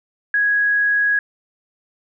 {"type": "tone", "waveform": "sine", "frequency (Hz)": 1661.2, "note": "G#6", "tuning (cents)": 0, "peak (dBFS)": -14, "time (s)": [0.34, 1.19], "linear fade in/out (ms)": 2, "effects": []}